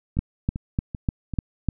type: two click trains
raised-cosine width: 5 ms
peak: -9 / -17 dBFS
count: 6 / 4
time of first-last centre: 0.19-1.687 / 0.17-1.337 s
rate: 3.34 / 2.57 Hz
effects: none